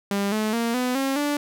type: tone with pitch steps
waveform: sawtooth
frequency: 200 / 215.6 / 232.4 / 250.5 / 270.1 / 291.1 Hz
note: G3 / A3 / A#3 / B3 / C#4 / D4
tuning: +35 / -35 / -5 / +25 / -45 / -15 cents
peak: -18 dBFS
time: 0.11-1.37 s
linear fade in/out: 2 ms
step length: 210 ms
effects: none

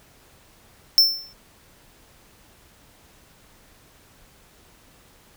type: tone with exponential decay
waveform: square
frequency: 5350 Hz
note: E8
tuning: 25 cents sharp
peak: -9 dBFS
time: 0.98-1.33 s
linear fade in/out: 0 ms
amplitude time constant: 74 ms
effects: pink hiss -54 dBFS RMS until 5.36 s

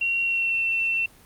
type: tone with pitch glide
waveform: sine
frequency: 2743 to 2696 Hz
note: F7 to E7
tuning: -32 to +38 cents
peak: -21 dBFS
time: 0.01-1.06 s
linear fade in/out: 5 ms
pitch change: -30 cents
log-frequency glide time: 0.22-0.62 s
effects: pink hiss -52 dBFS RMS until 1.25 s + Opus 32 kbps

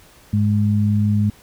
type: tone pair together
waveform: sine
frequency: 103.36 / 208.7 Hz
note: G#2 / G#3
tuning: -8 / +9 cents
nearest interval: octave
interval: 1217 cents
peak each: -16 / -18 dBFS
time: 0.33-1.3 s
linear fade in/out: 5 ms
effects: pink hiss -49 dBFS RMS until 1.42 s

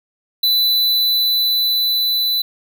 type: tone with level ramp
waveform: square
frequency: 3992 Hz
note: B7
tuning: 18 cents sharp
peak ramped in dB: -13 to -16 dBFS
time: 0.43-2.42 s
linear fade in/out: 5 ms
effects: none

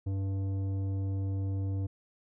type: tone with tanh clipping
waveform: sine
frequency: 97.1 Hz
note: G2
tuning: 16 cents flat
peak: -31 dBFS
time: 0.06-1.87 s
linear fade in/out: 10 ms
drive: 11 dB
effects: none

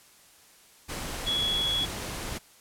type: tone in noise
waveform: sine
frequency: 3362 Hz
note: G#7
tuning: 20 cents sharp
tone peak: -25 dBFS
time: 1.26-1.86 s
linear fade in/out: 20 ms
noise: pink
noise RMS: -35 dBFS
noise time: 0.88-2.39 s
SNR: +7 dB
effects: white hiss -56 dBFS RMS until 2.6 s + low-pass 12000 Hz 12 dB/octave

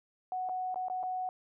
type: tone with dropouts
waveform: sine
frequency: 740 Hz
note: F#5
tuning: in tune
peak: -32 dBFS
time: 0.32-1.29 s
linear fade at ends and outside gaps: 1 ms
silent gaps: 0.489-0.494 / 0.744-0.758 / 0.884-0.899 / 1.03-1.035 s
effects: none

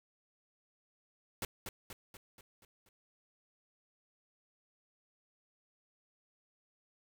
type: noise with echo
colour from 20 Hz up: pink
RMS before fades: -38 dBFS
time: 1.42-1.45 s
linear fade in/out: 2 ms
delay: 240 ms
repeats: 6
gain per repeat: -5 dB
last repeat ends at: 2.89 s
effects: none

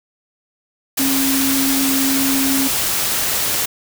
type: tone in noise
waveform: sine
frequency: 270 Hz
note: C#4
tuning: 45 cents flat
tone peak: -17 dBFS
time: 0.99-2.68 s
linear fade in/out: 10 ms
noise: white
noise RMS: -19 dBFS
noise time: 0.97-3.66 s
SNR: -1 dB
effects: none

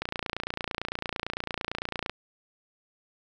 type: click train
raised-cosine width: 0.3 ms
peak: -14 dBFS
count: 61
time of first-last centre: 0.02-2.096 s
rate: 28.9 Hz
effects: none

